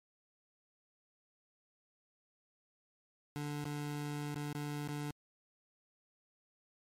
25% pulse tone with dropouts, 146.83 Hz, D3, in tune, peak -34 dBFS, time 3.36-5.11 s, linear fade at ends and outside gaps 0 ms, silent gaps 3.641-3.654 / 4.344-4.357 / 4.528-4.549 / 4.876-4.887 s, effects MP3 64 kbps

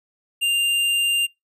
triangle tone with hard clipping, 2794 Hz, F7, in tune, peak -19 dBFS, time 0.41-1.27 s, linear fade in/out 20 ms, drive 17 dB, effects noise-tail reverb RT60 0.2 s tail -26 dB re dry + resampled to 32000 Hz

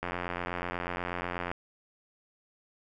click train, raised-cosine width 0.5 ms, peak -18 dBFS, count 132, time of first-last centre 0.03-1.515 s, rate 88.2 Hz, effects none

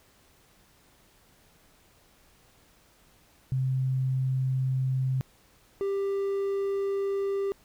sine / triangle tone pair in turn, 130.9 / 395.1 Hz, C3 / G4, +1 / +14 cents, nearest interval octave + perfect fifth, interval 1913 cents, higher second, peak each -24 dBFS, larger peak neither, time 3.52-5.21 / 5.81-7.52 s, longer second, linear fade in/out 0 ms, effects pink hiss -61 dBFS RMS until 7.64 s

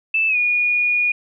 sine tone with pitch glide, 2637 to 2446 Hz, E7 to D#7, 0 to -30 cents, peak -15 dBFS, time 0.14-1.12 s, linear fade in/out 5 ms, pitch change -130 cents, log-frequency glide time 0.28-0.37 s, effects none

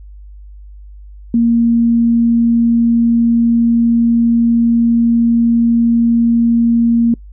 sine tone, 233.1 Hz, A#3, in tune, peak -8 dBFS, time 1.34-7.14 s, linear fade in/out 2 ms, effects noise-tail reverb RT60 0.1 s tail -26 dB re dry + added 50 Hz sine -32 dBFS peak until 7.32 s

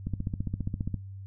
click train, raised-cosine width 5 ms, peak -18 dBFS, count 14, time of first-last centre 0.07-0.942 s, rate 14.9 Hz, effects noise-tail reverb RT60 0.2 s tail -19 dB re dry + added 97 Hz sine -39 dBFS peak until 1.26 s

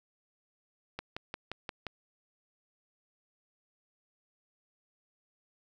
click train, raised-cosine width 0.3 ms, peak -21 dBFS, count 6, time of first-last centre 0.99-1.867 s, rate 5.7 Hz, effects 10-bit

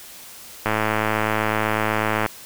click train, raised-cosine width 0.5 ms, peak -5 dBFS, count 174, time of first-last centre 0.66-2.262 s, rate 108 Hz, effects white hiss -41 dBFS RMS until 2.45 s

